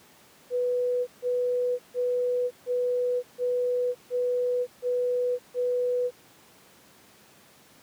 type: tone bursts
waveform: sine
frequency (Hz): 493.9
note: B4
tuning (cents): 0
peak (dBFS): -23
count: 8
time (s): 0.5-6.11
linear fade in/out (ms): 50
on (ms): 570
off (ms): 150
effects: pink hiss -55 dBFS RMS until 7.82 s + high-pass 150 Hz 12 dB/octave